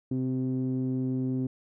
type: tone with low-pass filter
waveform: sawtooth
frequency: 129.4 Hz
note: C3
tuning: 19 cents flat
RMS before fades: -29 dBFS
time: 0.11-1.47 s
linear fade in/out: 5 ms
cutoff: 300 Hz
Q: 5.5
effects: none